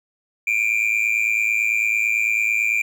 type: tone with amplitude modulation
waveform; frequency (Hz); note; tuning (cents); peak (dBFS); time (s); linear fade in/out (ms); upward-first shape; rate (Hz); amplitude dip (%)
triangle; 2381; D7; +23; -12; 0.47-2.82; 5; sine; 109; 85
effects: none